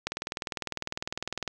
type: click train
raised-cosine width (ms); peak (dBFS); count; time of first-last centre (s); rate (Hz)
0.2; -14; 29; 0.07-1.477; 19.9
effects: none